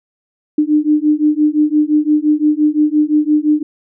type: beating tone pair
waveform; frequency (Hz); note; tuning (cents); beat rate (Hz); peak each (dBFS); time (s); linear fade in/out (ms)
sine; 298.9 / 304.7; D4 / D#4; +31 / -36; 5.8; -13; 0.58-3.63; 5
effects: none